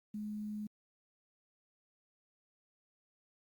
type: tone with quantisation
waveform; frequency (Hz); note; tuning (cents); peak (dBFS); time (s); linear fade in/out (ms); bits
sine; 210.8; G#3; +26; -38; 0.14-0.67; 5; 11
effects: Opus 48 kbps